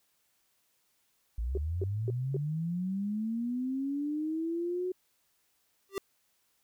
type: linear sweep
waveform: sine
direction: up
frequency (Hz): 53.2 to 370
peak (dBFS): -30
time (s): 1.38-4.92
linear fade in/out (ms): 5
type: tone bursts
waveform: sine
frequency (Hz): 386.2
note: G4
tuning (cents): -26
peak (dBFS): -30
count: 4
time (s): 1.55-2.366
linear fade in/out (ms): 2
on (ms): 24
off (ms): 240
type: tone with exponential growth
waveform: square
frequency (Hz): 392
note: G4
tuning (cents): 0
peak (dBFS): -28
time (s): 5.89-5.98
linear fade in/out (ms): 1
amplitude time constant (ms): 18
effects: white hiss -73 dBFS RMS until 6.63 s